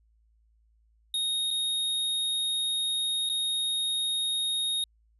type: tone with dropouts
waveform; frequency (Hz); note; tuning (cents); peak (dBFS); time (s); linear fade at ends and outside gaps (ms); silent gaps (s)
square; 3729; A#7; 0; -27; 1.14-4.84; 2; 1.506-1.51 / 3.291-3.297
effects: added 55 Hz sine -62 dBFS peak until 5.19 s + resampled to 32000 Hz